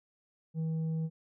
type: tone with tanh clipping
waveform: sine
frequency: 160.6 Hz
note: E3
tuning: 45 cents flat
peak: -31 dBFS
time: 0.54-1.1 s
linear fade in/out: 50 ms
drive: 4 dB
effects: none